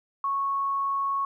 sine tone, 1104 Hz, C#6, 7 cents flat, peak -24 dBFS, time 0.24-1.25 s, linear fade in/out 2 ms, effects 11-bit

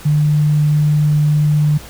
sine tone, 149.7 Hz, D3, 33 cents sharp, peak -10 dBFS, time 0.05-1.78 s, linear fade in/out 10 ms, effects added 60 Hz sine -42 dBFS peak until 1.89 s + pink hiss -36 dBFS RMS until 1.89 s

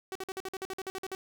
sawtooth tone bursts, 380 Hz, F#4, 46 cents sharp, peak -31 dBFS, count 13, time 0.12-1.149 s, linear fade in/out 0 ms, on 33 ms, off 50 ms, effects none

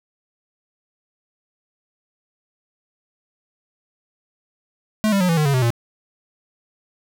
square tone with pitch steps, 215.5 / 197.61 / 181.21 / 166.17 / 152.38 / 139.73 / 128.14 / 117.5 Hz, A3 / G3 / F#3 / E3 / D#3 / C#3 / C3 / A#2, -36 / +14 / -36 / +14 / -36 / +14 / -36 / +14 cents, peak -16 dBFS, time 5.04-5.704 s, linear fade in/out 0 ms, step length 83 ms, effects none

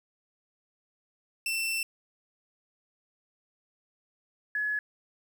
sawtooth / sine tone pair in turn, 2682 / 1696.9 Hz, E7 / G#6, +29 / +37 cents, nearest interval minor sixth, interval 792 cents, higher first, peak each -25 / -27 dBFS, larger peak first, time 1.46-1.83 / 4.55-4.79 s, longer first, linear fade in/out 2 ms, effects 10-bit

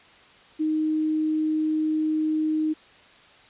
sine tone, 311.1 Hz, D#4, in tune, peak -21 dBFS, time 0.59-2.74 s, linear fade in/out 20 ms, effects white hiss -52 dBFS RMS until 3.49 s + resampled to 8000 Hz

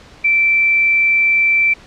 sine tone, 2336 Hz, D7, 10 cents flat, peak -10 dBFS, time 0.24-1.74 s, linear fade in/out 10 ms, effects pink hiss -42 dBFS RMS until 1.86 s + low-pass 5000 Hz 12 dB/octave

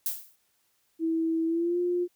violet noise with exponential decay, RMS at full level -26 dBFS, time 0.06-0.36 s, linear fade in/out 2 ms, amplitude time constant 64 ms
sine tone with pitch glide, 326 to 353.5 Hz, E4 to F4, -19 to +21 cents, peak -24 dBFS, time 0.99-2.08 s, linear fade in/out 50 ms, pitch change +140 cents, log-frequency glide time 1.46-1.79 s
effects white hiss -71 dBFS RMS until 2.15 s

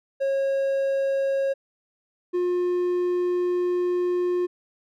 triangle tone pair in turn, 545 / 356.6 Hz, C#5 / F4, -29 / +36 cents, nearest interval perfect fifth, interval 735 cents, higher first, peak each -19 dBFS, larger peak neither, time 0.2-1.54 / 2.33-4.47 s, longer second, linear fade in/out 20 ms, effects none

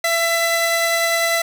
sawtooth tone pair together, 671 / 2003 Hz, E5 / B6, +31 / +24 cents, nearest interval octave + perfect fifth, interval 1893 cents, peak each -15 / -16 dBFS, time 0.04-1.42 s, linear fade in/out 5 ms, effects none

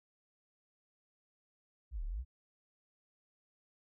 sine exponential two-way sweep, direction down then up, 71.3 to 33.96 to 71.3 Hz, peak -36 dBFS, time 1.91-2.25 s, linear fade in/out 50 ms, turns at 2.04 s, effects none

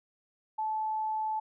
sine tone, 869 Hz, A5, 22 cents flat, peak -29 dBFS, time 0.58-1.4 s, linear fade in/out 10 ms, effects none

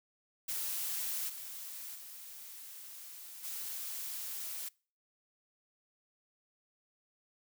blue noise with level steps, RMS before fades -37 / -45 / -49 / -41 dBFS, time 0.48-4.69 s, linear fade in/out 10 ms, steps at 1.28 / 1.94 / 3.43 s, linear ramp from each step 20 ms, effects noise-tail reverb RT60 0.4 s tail -25 dB re dry

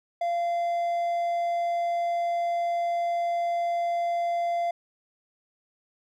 triangle tone with hard clipping, 689 Hz, F5, 24 cents flat, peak -25 dBFS, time 0.21-4.71 s, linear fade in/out 5 ms, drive 6 dB, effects none

